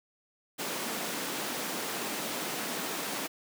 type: high-pass noise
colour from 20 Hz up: pink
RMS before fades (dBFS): -35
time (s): 0.58-3.28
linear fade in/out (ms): 20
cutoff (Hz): 200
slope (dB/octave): 24
effects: none